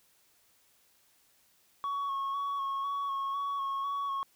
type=tone with vibrato; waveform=sine; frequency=1108.7 Hz; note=C#6; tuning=in tune; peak=-28 dBFS; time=1.84-4.23 s; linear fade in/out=0 ms; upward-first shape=square; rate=2 Hz; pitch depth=21 cents each way; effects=tanh soft clip ceiling -30 dBFS + white hiss -67 dBFS RMS until 4.35 s